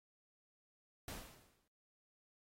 pink noise with exponential decay, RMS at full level -45 dBFS, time 1.08-1.68 s, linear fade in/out 2 ms, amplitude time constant 130 ms, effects AAC 48 kbps

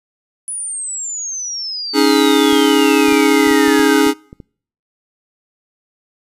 sine exponential sweep, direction down, 10000 to 1480 Hz, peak -21 dBFS, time 0.48-4.01 s, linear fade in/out 0 ms
square chord, C# suspended second, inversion none, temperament just, 277.2 / 311.8 / 415.8 Hz, C#4 / D#4 / G#4, 0 / +4 / +2 cents, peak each -15 dBFS, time 1.93-4.14 s, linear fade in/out 50 ms
clicks, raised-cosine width 3 ms, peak -21 dBFS, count 10, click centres 2.528 / 3.084 / 3.124 / 3.473 / 3.511 / 3.68 / 3.795 / 4.068 / 4.329 / 4.402 s
effects noise-tail reverb RT60 0.6 s tail -26 dB re dry + resampled to 32000 Hz

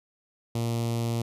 sawtooth tone with notch filter, 116.54 Hz, A#2, in tune, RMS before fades -28 dBFS, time 0.55-1.22 s, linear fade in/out 5 ms, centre 1600 Hz, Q 0.87, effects resampled to 32000 Hz

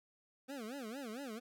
25% pulse tone with vibrato, 246.9 Hz, B3, in tune, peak -39 dBFS, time 0.48-1.4 s, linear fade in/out 20 ms, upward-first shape sine, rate 4.4 Hz, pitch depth 260 cents each way, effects none

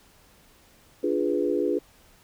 sine chord, D diminished seventh, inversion none, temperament equal, 293.7 / 349.2 / 415.3 / 493.9 Hz, D4 / F4 / Ab4 / Cb5, 0 / 0 / 0 / 0 cents, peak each -28 / -27 / -27 / -29 dBFS, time 1.03-1.79 s, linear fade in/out 10 ms, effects pink hiss -57 dBFS RMS until 2.23 s

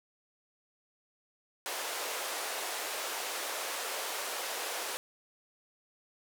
pink band-pass noise, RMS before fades -37 dBFS, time 1.66-4.97 s, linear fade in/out 0 ms, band 460 to 15000 Hz, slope 24 dB/octave, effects none

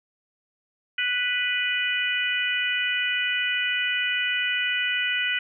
harmonic tone, 493.9 Hz, B4, in tune, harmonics 3 / 4 / 5 / 6, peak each -28 / -28 / -28 / -28 dBFS, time 0.98-5.39 s, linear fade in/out 5 ms, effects none

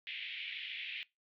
pink band-pass noise, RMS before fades -43 dBFS, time 0.07-1.03 s, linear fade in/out 0 ms, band 2100 to 3400 Hz, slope 48 dB/octave, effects noise-tail reverb RT60 0.2 s tail -21 dB re dry

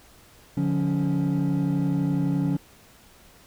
triangle tone cluster, 145.7 / 177.5 / 280.2 Hz, D3 / F3 / C#4, -13 / +28 / +19 cents, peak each -23 dBFS, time 0.57-2.57 s, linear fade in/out 5 ms, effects tanh soft clip ceiling -14 dBFS + pink hiss -53 dBFS RMS until 3.46 s

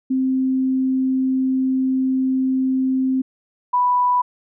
sine tone pair in turn, 261.6 / 987.7 Hz, C4 / B5, 0 / 0 cents, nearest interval octave + major seventh, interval 2300 cents, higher second, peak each -16 / -14 dBFS, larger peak second, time 0.1-3.22 / 3.73-4.22 s, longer first, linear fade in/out 10 ms, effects none

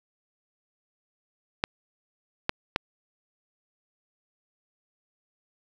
clicks, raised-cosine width 0.3 ms, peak -7 dBFS, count 3, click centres 1.639 / 2.494 / 2.761 s, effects 7-bit

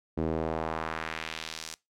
sawtooth tone with band-pass filter sweep, 80 Hz, D#2, 49 cents sharp, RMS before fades -34 dBFS, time 0.17-1.75 s, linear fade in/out 10 ms, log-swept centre 320 to 6700 Hz, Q 1.2, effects noise-tail reverb RT60 0.2 s tail -21 dB re dry

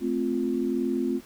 sine chord, F major, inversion first, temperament equal, 220 / 261.6 / 349.2 Hz, A3 / C4 / F4, 0 / 0 / 0 cents, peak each -30 / -27 / -28 dBFS, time 0-1.21 s, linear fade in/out 50 ms, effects pink hiss -52 dBFS RMS until 1.25 s

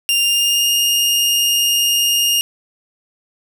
sawtooth tone with pitch glide, 2794 to 2835 Hz, F7 to F7, 0 to +25 cents, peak -10 dBFS, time 0.09-2.41 s, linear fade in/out 0 ms, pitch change +25 cents, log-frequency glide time 0.22-0.69 s, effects none

